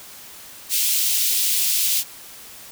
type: high-pass noise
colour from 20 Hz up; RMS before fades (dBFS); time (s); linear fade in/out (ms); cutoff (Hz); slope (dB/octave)
white; -20; 0.69-2.04; 50; 2700; 24
effects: white hiss -41 dBFS RMS until 2.71 s